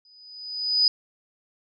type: tone with exponential growth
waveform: sine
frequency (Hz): 4978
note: D#8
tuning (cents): 0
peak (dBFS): -14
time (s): 0.05-0.88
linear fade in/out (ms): 2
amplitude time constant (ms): 180
effects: none